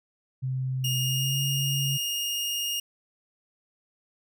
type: tone with pitch glide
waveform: sine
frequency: 130.2 to 138.74 Hz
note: C3 to C#3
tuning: -8 to +2 cents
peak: -26 dBFS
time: 0.42-1.98 s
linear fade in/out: 20 ms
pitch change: +110 cents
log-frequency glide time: 1.01-1.41 s
type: tone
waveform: sawtooth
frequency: 2842 Hz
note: F7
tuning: 30 cents sharp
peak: -24 dBFS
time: 0.84-2.8 s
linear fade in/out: 5 ms
effects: none